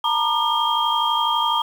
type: tone cluster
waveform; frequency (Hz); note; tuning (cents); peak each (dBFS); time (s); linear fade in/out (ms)
sine; 903 / 955 / 1205 / 3217; A5 / A#5 / D6 / G7; +45 / +42 / +44 / +44; -23; 0.04-1.62; 5
effects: 7-bit